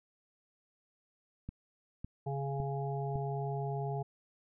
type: click train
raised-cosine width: 5 ms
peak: -28 dBFS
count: 4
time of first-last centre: 1.49-3.157 s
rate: 1.8 Hz
type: harmonic tone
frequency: 138.59 Hz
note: C#3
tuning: in tune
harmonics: 1 / 3 / 5 / 6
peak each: -35 / -40 / -42 / -43 dBFS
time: 2.26-4.03 s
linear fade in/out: 10 ms
effects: none